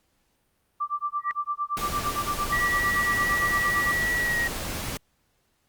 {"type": "tone with tremolo", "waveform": "sine", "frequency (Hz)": 1174.7, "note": "D6", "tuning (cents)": 0, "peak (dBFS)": -23, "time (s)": [0.8, 3.92], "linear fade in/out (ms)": 10, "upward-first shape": "sine", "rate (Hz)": 8.8, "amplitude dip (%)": 100}
{"type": "tone with exponential growth", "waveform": "sine", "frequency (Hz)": 1923, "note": "B6", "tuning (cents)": -47, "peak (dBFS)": -25, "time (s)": [1.18, 1.31], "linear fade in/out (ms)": 0, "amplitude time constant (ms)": 27}
{"type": "noise", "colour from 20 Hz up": "pink", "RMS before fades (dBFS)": -32, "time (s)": [1.77, 4.97], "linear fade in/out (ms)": 0}
{"type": "tone with pitch glide", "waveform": "sine", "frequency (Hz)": [1935, 1893], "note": ["B6", "A#6"], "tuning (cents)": [-36, 26], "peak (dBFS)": -23, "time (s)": [2.52, 4.48], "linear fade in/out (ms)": 10, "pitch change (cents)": -38, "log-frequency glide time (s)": [4.2, 4.37]}
{"effects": ["pink hiss -70 dBFS RMS until 5.68 s", "Opus 48 kbps"]}